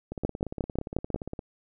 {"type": "two click trains", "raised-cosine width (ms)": 2, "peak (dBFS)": [-12, -21], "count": [6, 23], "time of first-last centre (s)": [[0.25, 1.144], [0.12, 1.392]], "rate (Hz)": [5.59, 17.3], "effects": []}